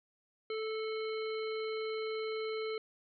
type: harmonic tone with a mistuned harmonic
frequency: 438.2 Hz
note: A4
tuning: 7 cents flat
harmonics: 1 / 3 / 5 / 7 / 9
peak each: -35 / -46 / -46 / -51 / -49 dBFS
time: 0.5-2.78 s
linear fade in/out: 2 ms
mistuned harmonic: 9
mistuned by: +68 cents
effects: none